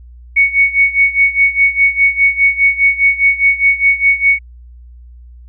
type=tone with tremolo; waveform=sine; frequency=2225 Hz; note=C#7; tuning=6 cents sharp; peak=-5 dBFS; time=0.36-4.39 s; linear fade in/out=10 ms; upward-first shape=sine; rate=4.9 Hz; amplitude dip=85%; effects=added 60 Hz sine -34 dBFS peak until 5.48 s